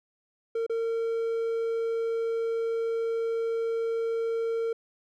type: tone with dropouts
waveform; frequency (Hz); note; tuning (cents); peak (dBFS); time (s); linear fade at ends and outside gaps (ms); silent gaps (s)
triangle; 456.8; A#4; -35; -24; 0.55-4.73; 5; 0.665-0.696
effects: none